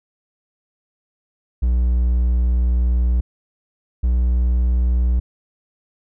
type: tone pair in turn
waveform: triangle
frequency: 60.6 / 60.94 Hz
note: B1 / B1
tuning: -32 / -22 cents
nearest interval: unison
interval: 10 cents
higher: second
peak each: -12 dBFS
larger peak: neither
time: 1.62-3.21 / 4.03-5.2 s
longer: first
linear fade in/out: 10 ms
effects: none